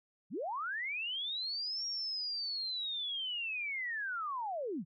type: linear two-way sweep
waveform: sine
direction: up then down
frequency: 134.4 to 5620 to 134.4 Hz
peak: -35 dBFS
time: 0.3-4.85 s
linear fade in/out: 50 ms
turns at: 1.86 s
effects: none